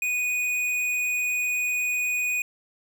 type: tone with tanh clipping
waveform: triangle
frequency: 2477 Hz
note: D#7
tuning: 8 cents flat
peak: -25 dBFS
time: 0.02-2.42 s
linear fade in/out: 2 ms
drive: 17 dB
effects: none